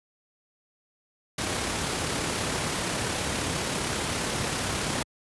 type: noise with amplitude modulation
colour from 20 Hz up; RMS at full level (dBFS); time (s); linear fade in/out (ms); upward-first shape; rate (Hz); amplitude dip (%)
pink; -27; 1.38-5.03; 5; sine; 35; 25
effects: high-pass 80 Hz 12 dB/octave + resampled to 24000 Hz